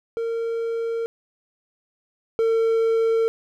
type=tone pair in turn; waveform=triangle; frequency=459.2 / 452.6 Hz; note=A#4 / A4; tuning=-26 / +49 cents; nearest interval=unison; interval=25 cents; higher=first; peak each=-21 / -15 dBFS; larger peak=second; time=0.17-1.06 / 2.39-3.28 s; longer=neither; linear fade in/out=0 ms; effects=none